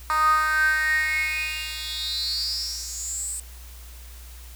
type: tone with high-pass filter sweep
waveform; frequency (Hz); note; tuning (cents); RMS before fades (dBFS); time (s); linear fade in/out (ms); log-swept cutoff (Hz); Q
10% pulse; 310; D#4; -6; -25; 0.1-3.4; 0; 1100 to 8600; 10
effects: added 60 Hz sine -40 dBFS peak until 4.55 s + white hiss -48 dBFS RMS until 4.55 s